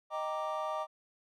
triangle chord, Eb major seventh, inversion none, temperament equal, 622.3 / 784 / 932.3 / 1174.7 Hz, Eb5 / G5 / Bb5 / D6, 0 / 0 / 0 / 0 cents, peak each -35 / -39 / -39 / -36 dBFS, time 0.1-0.87 s, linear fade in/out 50 ms, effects none

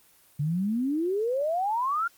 sine exponential sweep, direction up, 140.2 to 1427 Hz, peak -24 dBFS, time 0.39-2.08 s, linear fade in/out 10 ms, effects white hiss -59 dBFS RMS until 2.17 s + Opus 24 kbps

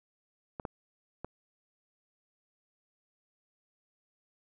clicks, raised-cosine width 1 ms, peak -24 / -21 / -24 dBFS, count 3, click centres 0.598 / 0.652 / 1.246 s, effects none

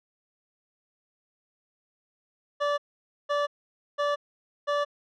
25% pulse tone bursts, 580 Hz, D5, 22 cents flat, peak -20 dBFS, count 4, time 2.6-4.85 s, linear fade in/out 20 ms, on 180 ms, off 510 ms, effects low-pass 3000 Hz 12 dB/octave

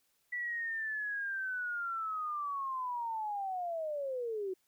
sine linear sweep, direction down, 1967 to 363.9 Hz, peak -34 dBFS, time 0.32-4.54 s, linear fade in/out 10 ms, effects white hiss -75 dBFS RMS until 4.67 s

